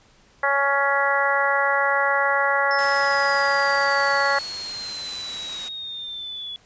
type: harmonic tone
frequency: 279 Hz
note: C#4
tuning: 11 cents sharp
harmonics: 2 / 3 / 4 / 5 / 6 / 7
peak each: -25 / -25 / -25 / -25 / -25 / -25 dBFS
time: 0.43-4.39 s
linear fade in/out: 5 ms
type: exponential sweep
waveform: sine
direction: down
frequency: 5300 to 3395 Hz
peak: -30 dBFS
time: 2.71-6.56 s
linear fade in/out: 0 ms
type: noise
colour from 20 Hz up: white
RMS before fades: -35 dBFS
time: 2.78-5.69 s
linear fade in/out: 10 ms
effects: pink hiss -56 dBFS RMS until 6.65 s + resampled to 16000 Hz